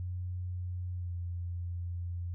sine tone with pitch glide, 89.9 to 87.39 Hz, F#2 to F2, -49 to +2 cents, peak -34 dBFS, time 0-2.34 s, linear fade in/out 0 ms, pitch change -49 cents, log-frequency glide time 0.92-1.13 s, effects none

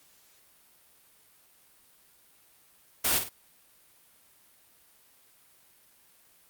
white noise with echo, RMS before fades -25 dBFS, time 3.04-3.19 s, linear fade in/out 10 ms, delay 51 ms, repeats 2, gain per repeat -8 dB, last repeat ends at 3.292 s, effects white hiss -61 dBFS RMS until 6.49 s + Opus 48 kbps

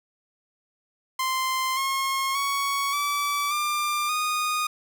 sawtooth tone with pitch steps, 1043 / 1078.5 / 1115.3 / 1153.3 / 1192.6 / 1233.2 Hz, C6 / C#6 / C#6 / D6 / D6 / D#6, -6 / -48 / +10 / -32 / +26 / -16 cents, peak -20 dBFS, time 1.19-4.67 s, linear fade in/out 5 ms, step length 580 ms, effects none

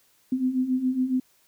sine beating tone pair, 251.6 / 258.8 Hz, B3 / C4, +32 / -19 cents, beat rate 7.2 Hz, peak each -28 / -23 dBFS, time 0.32-1.2 s, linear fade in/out 5 ms, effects white hiss -63 dBFS RMS until 1.47 s

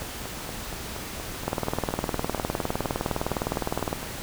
two click trains, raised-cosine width 1 ms, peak -11 / -21 dBFS, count 49 / 18, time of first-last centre 1.48-3.929 / 0.02-4.029 s, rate 19.6 / 4.24 Hz, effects pink hiss -36 dBFS RMS until 4.22 s

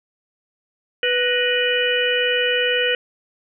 harmonic tone with a mistuned harmonic, 492.9 Hz, B4, 3 cents flat, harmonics 1 / 3 / 4 / 5 / 6, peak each -21 / -25 / -24 / -25 / -22 dBFS, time 1.03-2.95 s, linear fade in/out 2 ms, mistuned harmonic 4, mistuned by -86 cents, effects none

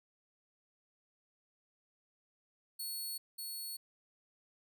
10% pulse tone with echo, 4400 Hz, C#8, 14 cents flat, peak -32 dBFS, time 2.79-3.18 s, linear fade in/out 10 ms, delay 590 ms, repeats 1, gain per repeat -2 dB, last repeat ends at 3.77 s, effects none

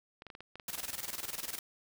clicks, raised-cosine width 0.3 ms, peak -31 dBFS, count 9, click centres 0.221 / 0.267 / 0.302 / 0.351 / 0.406 / 0.556 / 0.598 / 0.748 / 0.778 s
white noise with tremolo, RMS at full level -38 dBFS, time 0.68-1.59 s, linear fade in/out 2 ms, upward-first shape square, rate 20 Hz, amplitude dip 75%
effects none

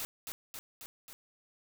white noise with echo, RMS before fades -38 dBFS, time 0-0.05 s, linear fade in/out 0 ms, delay 270 ms, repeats 4, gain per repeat -3 dB, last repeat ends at 1.13 s, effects none

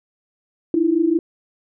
sine tone pair together, 309.9 / 335.9 Hz, D#4 / E4, -7 / +33 cents, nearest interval minor second, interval 140 cents, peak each -19 / -16 dBFS, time 0.74-1.19 s, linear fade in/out 2 ms, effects none

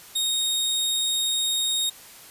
sawtooth tone, 3729 Hz, A#7, in tune, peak -19 dBFS, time 0.15-1.9 s, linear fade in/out 10 ms, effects white hiss -46 dBFS RMS until 2.3 s + resampled to 32000 Hz

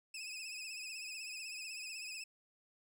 20% pulse tone with vibrato, 2564 Hz, E7, 49 cents flat, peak -38 dBFS, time 0.14-2.24 s, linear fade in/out 5 ms, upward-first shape triangle, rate 16 Hz, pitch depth 87 cents each way, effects none

